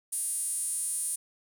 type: tone with high-pass filter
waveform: sawtooth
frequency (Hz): 409.1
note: G#4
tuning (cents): -26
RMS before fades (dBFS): -32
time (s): 0.12-1.16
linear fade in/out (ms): 10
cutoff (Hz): 9400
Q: 9.6
effects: none